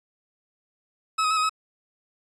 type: tone with pitch steps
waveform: 40% pulse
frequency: 1289 / 1257 / 1293 / 1257 / 1283 Hz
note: E6 / D#6 / E6 / D#6 / E6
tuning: -39 / +17 / -34 / +17 / -47 cents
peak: -20 dBFS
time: 1.18-1.495 s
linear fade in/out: 10 ms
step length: 63 ms
effects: resampled to 22050 Hz